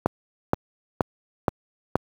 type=click train; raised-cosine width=1 ms; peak=-4 dBFS; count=5; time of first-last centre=0.06-1.956 s; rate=2.11 Hz; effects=high-pass 80 Hz 12 dB/octave + 7-bit